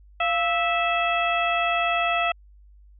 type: harmonic tone with a mistuned harmonic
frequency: 656 Hz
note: E5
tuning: 9 cents flat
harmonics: 1 / 2 / 3 / 4 / 5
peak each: -24 / -26 / -31 / -26 / -33 dBFS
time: 0.2-2.32 s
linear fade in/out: 5 ms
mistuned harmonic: 1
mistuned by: +90 cents
effects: added 50 Hz sine -48 dBFS peak until 2.99 s